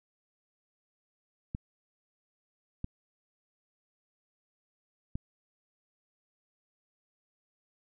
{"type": "clicks", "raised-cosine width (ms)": 5, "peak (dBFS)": -22, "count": 3, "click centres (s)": [1.549, 2.844, 5.155], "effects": []}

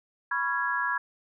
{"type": "chord", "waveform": "sine", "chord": "C# dominant seventh", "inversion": "third", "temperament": "equal with one note detuned", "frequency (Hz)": [987.8, 1108.7, 1375.3, 1661.2], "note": ["B5", "C#6", "E#6", "G#6"], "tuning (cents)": [0, 0, -27, 0], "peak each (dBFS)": [-31, -34, -34, -28], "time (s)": [0.31, 0.98], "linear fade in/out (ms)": 5, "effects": []}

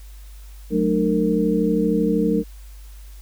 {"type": "tone cluster", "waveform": "sine", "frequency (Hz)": [184, 216.7, 300.5, 460.1], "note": ["F#3", "A3", "D4", "A#4"], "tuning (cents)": [-9, -26, 40, -23], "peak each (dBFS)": -22, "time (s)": [0.7, 2.44], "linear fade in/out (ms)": 50, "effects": ["added 50 Hz sine -37 dBFS peak until 3.21 s", "white hiss -52 dBFS RMS until 3.21 s"]}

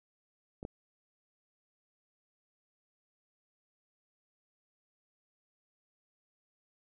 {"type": "clicks", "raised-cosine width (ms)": 2, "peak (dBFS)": [-29, -25], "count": 2, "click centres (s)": [0.629, 0.651], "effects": []}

